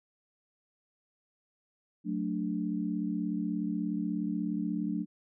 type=chord; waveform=sine; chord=D major; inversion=first; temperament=just; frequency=183.54 / 220.2 / 293.7 Hz; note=F#3 / A3 / D4; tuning=-14 / +2 / 0 cents; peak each=-34 dBFS; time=2.04-5.06 s; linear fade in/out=50 ms; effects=none